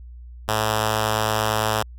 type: tone with notch filter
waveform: 5% pulse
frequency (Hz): 108.7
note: A2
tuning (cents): -21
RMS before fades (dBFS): -22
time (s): 0.48-1.83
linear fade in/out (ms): 10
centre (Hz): 280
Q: 0.97
effects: added 60 Hz sine -37 dBFS peak until 1.98 s + AAC 64 kbps